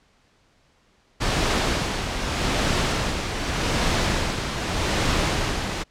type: noise with tremolo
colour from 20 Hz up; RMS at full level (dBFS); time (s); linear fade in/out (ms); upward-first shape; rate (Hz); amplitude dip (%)
pink; -21; 1.2-5.84; 20; sine; 0.83; 50
effects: pink hiss -61 dBFS RMS until 5.9 s + low-pass 6000 Hz 12 dB/octave